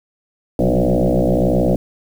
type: tone with frequency modulation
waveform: sine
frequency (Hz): 180.4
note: F#3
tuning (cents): -44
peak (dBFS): -12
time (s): 0.59-1.76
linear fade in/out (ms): 2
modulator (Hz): 61.4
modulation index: 7.4
effects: 7-bit